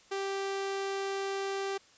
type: tone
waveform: sawtooth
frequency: 391.8 Hz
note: G4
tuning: 1 cent flat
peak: -28 dBFS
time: 0.11-1.78 s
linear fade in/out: 10 ms
effects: white hiss -60 dBFS RMS until 1.97 s + resampled to 16000 Hz